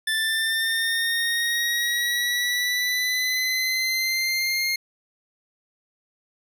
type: linear sweep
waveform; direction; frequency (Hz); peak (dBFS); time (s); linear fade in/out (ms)
25% pulse; up; 1760 to 2132; -18; 0.07-4.76; 5
effects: none